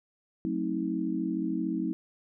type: chord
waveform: sine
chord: F# diminished seventh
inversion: none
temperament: just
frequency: 185 / 222 / 266.4 / 319.7 Hz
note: F#3 / A3 / C4 / Eb4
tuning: 0 / +16 / +31 / +47 cents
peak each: -34 / -35 / -34 / -31 dBFS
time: 0.45-1.93 s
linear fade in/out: 0 ms
effects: none